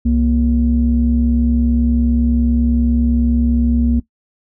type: tone pair together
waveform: sine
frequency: 66.23 / 236.4 Hz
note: C2 / A#3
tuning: +22 / +24 cents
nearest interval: octave + minor seventh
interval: 2202 cents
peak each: -14 / -13 dBFS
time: 0.05-4 s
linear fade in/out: 10 ms
effects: noise-tail reverb RT60 0.1 s tail -17 dB re dry + tanh soft clip ceiling -4 dBFS